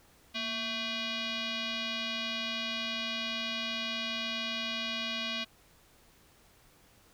sine tone with frequency modulation, 233.1 Hz, A#3, in tune, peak -32 dBFS, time 0.34-5.45 s, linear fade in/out 20 ms, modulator 891 Hz, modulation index 4.5, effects pink hiss -62 dBFS RMS until 7.13 s

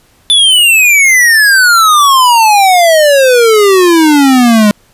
square exponential sweep, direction down, 3520 to 204.1 Hz, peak -4 dBFS, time 0.3-4.71 s, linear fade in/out 0 ms, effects pink hiss -48 dBFS RMS until 4.93 s + resampled to 32000 Hz

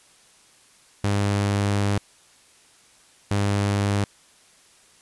sawtooth tone bursts at uneven times, 101.1 Hz, G#2, 46 cents flat, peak -16 dBFS, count 2, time 1.04-1.98 / 3.31-4.04 s, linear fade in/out 0 ms, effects white hiss -55 dBFS RMS until 5.01 s + resampled to 24000 Hz

